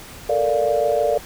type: chord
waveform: sine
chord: Bb major seventh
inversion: third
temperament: equal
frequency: 440 / 466.2 / 587.3 / 698.5 Hz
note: A4 / Bb4 / D5 / F5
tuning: 0 / 0 / 0 / 0 cents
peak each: -24 / -23 / -19 / -23 dBFS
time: 0.29-1.18 s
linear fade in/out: 5 ms
effects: pink hiss -39 dBFS RMS until 1.25 s